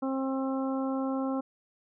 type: harmonic tone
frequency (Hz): 266.4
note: C4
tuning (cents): +31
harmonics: 1 / 2 / 3 / 4 / 5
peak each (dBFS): -29 / -35 / -39 / -41 / -43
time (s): 0.02-1.41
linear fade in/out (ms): 10
effects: none